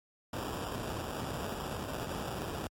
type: noise with sample-and-hold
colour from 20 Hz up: pink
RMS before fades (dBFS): -37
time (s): 0.33-2.67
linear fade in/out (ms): 2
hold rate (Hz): 2100
effects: high-pass 60 Hz 12 dB/octave + MP3 64 kbps